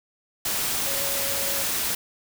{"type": "tone in noise", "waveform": "sine", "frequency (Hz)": 554.4, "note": "C#5", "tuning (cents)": 0, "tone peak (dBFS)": -34, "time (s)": [0.86, 1.63], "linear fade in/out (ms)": 5, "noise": "white", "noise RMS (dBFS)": -26, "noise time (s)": [0.45, 1.95], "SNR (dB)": -11, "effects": []}